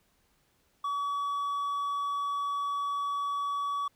sine tone with hard clipping, 1137 Hz, C#6, 44 cents sharp, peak -30 dBFS, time 0.84-3.88 s, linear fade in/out 5 ms, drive 3 dB, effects pink hiss -70 dBFS RMS until 3.95 s

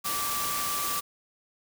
sine tone in noise, 1165 Hz, D6, 14 cents flat, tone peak -32 dBFS, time 0.04-1.01 s, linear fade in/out 20 ms, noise white, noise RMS -31 dBFS, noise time 0.04-1.01 s, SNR -4 dB, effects none

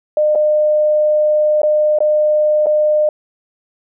sine tone with dropouts, 606 Hz, D#5, 46 cents flat, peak -10 dBFS, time 0.17-3.09 s, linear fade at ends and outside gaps 2 ms, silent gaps 0.351-0.356 / 1.618-1.632 / 1.987-2.004 / 2.66-2.667 s, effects none

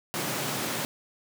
pink high-pass noise, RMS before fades -31 dBFS, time 0.14-0.85 s, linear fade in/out 0 ms, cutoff 120 Hz, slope 48 dB/octave, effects none

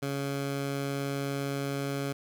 15% pulse tone, 139.4 Hz, C#3, 10 cents sharp, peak -24 dBFS, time 0.02-2.13 s, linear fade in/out 10 ms, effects none

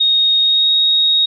sine tone with pitch glide, 3729 to 3759 Hz, A#7 to A#7, 0 to +14 cents, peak -10 dBFS, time 0-1.26 s, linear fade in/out 10 ms, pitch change +14 cents, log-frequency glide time 0.41-0.69 s, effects none

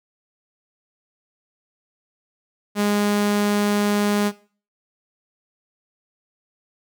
sawtooth tone, 206 Hz, G#3, 14 cents flat, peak -14 dBFS, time 2.75-4.32 s, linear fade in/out 50 ms, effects noise-tail reverb RT60 0.4 s tail -18 dB re dry

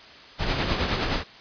pink noise with tremolo, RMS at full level -23 dBFS, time 0.38-1.24 s, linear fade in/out 50 ms, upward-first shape sine, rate 9.6 Hz, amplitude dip 45%, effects white hiss -46 dBFS RMS until 1.4 s + resampled to 11025 Hz

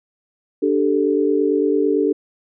sine chord, D suspended fourth, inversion none, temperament just, 293.7 / 391.6 / 440.5 Hz, D4 / G4 / A4, 0 / -2 / +2 cents, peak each -19 dBFS, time 0.62-2.13 s, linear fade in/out 10 ms, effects none

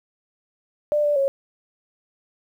sine tone with pitch steps, 594 / 587 / 549 Hz, D5 / D5 / C#5, +20 / -1 / -17 cents, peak -17 dBFS, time 0.92-1.28 s, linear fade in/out 0 ms, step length 120 ms, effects 9-bit

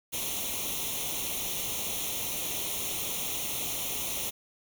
white noise with comb filter, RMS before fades -33 dBFS, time 0.12-4.31 s, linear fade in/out 20 ms, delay 0.31 ms, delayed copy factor +0.8, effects none

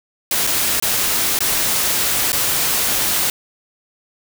white noise with dropouts, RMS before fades -18 dBFS, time 0.31-3.3 s, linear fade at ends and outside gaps 2 ms, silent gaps 0.468-0.472 / 0.8-0.824 / 1.39-1.405 / 2.32-2.329 s, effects none

